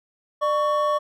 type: tone pair together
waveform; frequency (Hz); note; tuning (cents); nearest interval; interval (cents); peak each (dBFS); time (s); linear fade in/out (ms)
triangle; 598 / 1116.9; D5 / C#6; +31 / +13; major seventh; 1082; -20; 0.41-0.99; 20
effects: none